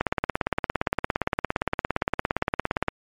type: click train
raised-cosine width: 0.5 ms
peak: -7 dBFS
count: 51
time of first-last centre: 0.01-2.884 s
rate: 17.4 Hz
effects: MP3 64 kbps